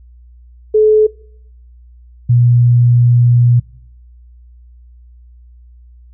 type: tone pair in turn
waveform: sine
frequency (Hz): 430 / 120.94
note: A4 / B2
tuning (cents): -40 / -36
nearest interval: octave + minor seventh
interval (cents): 2196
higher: first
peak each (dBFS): -6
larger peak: neither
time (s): 0.74-1.07 / 2.29-3.6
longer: second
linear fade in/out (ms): 10
effects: noise-tail reverb RT60 0.7 s tail -23 dB re dry + added 60 Hz sine -38 dBFS peak until 6.13 s